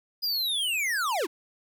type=linear sweep; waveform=square; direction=down; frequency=4978 to 273.8 Hz; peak=-26 dBFS; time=0.22-1.27 s; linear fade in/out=20 ms; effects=none